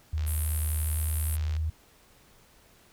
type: tone with pitch glide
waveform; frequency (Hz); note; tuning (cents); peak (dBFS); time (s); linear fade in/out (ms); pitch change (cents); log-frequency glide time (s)
sine; 77.78 to 78.82; D#2 to D#2; 0 to +23; -26; 0.13-1.7; 5; +23; 0.35-1.49
type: click train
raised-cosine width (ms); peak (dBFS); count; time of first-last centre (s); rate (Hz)
0.2; -27; 99; 0.18-1.566; 70.7
type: band-pass noise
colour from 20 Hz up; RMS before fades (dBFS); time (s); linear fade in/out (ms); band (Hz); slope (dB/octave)
pink; -38; 0.26-1.37; 20; 9100 to 13000; 48
effects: pink hiss -59 dBFS RMS until 2.92 s